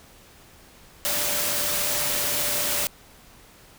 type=tone in noise; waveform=sine; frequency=587.3 Hz; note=D5; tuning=in tune; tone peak=-36 dBFS; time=1.05-2.87 s; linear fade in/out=0 ms; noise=white; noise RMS=-25 dBFS; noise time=1.05-2.87 s; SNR=-14 dB; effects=pink hiss -51 dBFS RMS until 3.78 s